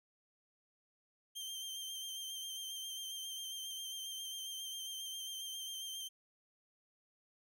sawtooth tone with vibrato, 3152 Hz, G7, 9 cents sharp, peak -39 dBFS, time 1.35-6.09 s, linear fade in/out 20 ms, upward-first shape sine, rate 7.4 Hz, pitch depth 26 cents each way, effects none

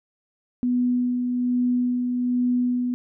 sine tone with tremolo, 246.9 Hz, B3, in tune, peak -18 dBFS, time 0.63-2.94 s, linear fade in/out 0 ms, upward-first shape sine, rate 1.2 Hz, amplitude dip 35%, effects none

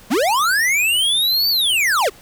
square linear two-way sweep, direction up then down, 183.3 to 4630 to 336.6 Hz, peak -15 dBFS, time 0.1-2.1 s, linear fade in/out 20 ms, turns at 1.49 s, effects pink hiss -45 dBFS RMS until 2.21 s

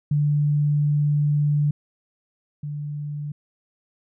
sine tone pair in turn, 147.1 / 147.1 Hz, D3 / D3, +3 / +3 cents, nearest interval unison, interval 0 cents, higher neither, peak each -17 / -27 dBFS, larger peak first, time 0.11-1.71 / 2.63-3.32 s, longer first, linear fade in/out 5 ms, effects none

